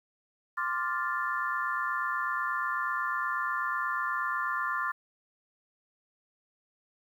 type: chord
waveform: sine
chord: D minor seventh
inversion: third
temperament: equal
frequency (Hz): 1046.5 / 1174.7 / 1396.9 / 1760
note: C6 / D6 / F6 / A6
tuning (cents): 0 / 0 / 0 / 0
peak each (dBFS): -34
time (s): 0.57-4.92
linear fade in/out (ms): 10
effects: 10-bit